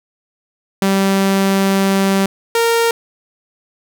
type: tone pair in turn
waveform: sawtooth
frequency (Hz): 194.6 / 462.8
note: G3 / A#4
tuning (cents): -12 / -13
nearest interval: octave + minor third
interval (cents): 1499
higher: second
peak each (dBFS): -8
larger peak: neither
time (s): 0.82-2.26 / 2.55-2.91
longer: first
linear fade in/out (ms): 2
effects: none